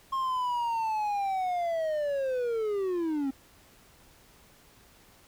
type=linear sweep; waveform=triangle; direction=down; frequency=1076 to 263.1 Hz; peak=-25 dBFS; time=0.12-3.31 s; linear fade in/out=10 ms; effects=pink hiss -58 dBFS RMS until 5.27 s